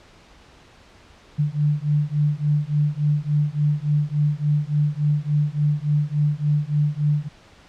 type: beating tone pair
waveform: sine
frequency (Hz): 146.5 / 150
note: D3 / D3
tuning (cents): -4 / +37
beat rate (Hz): 3.5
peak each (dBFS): -21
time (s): 1.38-7.29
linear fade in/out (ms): 20
effects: pink hiss -50 dBFS RMS until 7.68 s + low-pass 5000 Hz 12 dB/octave